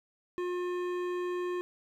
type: tone with hard clipping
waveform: triangle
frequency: 357.2 Hz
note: F4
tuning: 39 cents sharp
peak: -33 dBFS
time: 0.38-1.61 s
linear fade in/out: 0 ms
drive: 17 dB
effects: none